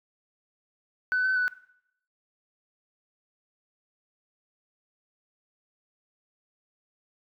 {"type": "tone with pitch steps", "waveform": "sine", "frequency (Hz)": [1502, 1523, 1489], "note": ["F#6", "F#6", "F#6"], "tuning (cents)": [26, 50, 11], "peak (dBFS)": -21, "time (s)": [1.12, 1.48], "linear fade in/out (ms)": 0, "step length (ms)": 120, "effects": ["noise-tail reverb RT60 0.7 s tail -19 dB re dry", "tanh soft clip ceiling -19 dBFS"]}